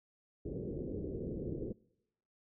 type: low-pass noise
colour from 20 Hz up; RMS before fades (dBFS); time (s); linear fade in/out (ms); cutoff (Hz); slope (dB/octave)
white; -40; 0.45-1.73; 10; 470; 48
effects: noise-tail reverb RT60 0.9 s tail -25 dB re dry